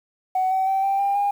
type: tone with pitch steps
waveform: sine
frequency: 749 / 760.8 / 772.7 / 784.9 / 797.2 / 809.7 Hz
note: F#5 / F#5 / G5 / G5 / G5 / G#5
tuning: +21 / +48 / -25 / +2 / +29 / -44 cents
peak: -17 dBFS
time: 0.35-1.31 s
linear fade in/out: 5 ms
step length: 160 ms
effects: tanh soft clip ceiling -15 dBFS + 8-bit